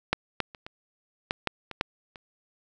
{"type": "clicks", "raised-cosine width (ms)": 0.3, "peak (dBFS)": [-6, -9, -27, -23, -10, -9, -21, -8, -27], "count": 9, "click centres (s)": [0.13, 0.403, 0.548, 0.665, 1.309, 1.473, 1.713, 1.811, 2.158], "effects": []}